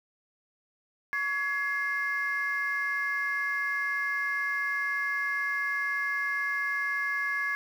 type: tone cluster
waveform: sine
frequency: 1127 / 1683 / 2112 Hz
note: C#6 / G#6 / C7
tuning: +28 / +23 / +16 cents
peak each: -35 / -28 / -32 dBFS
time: 1.13-7.55 s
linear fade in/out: 0 ms
effects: tanh soft clip ceiling -21 dBFS + 9-bit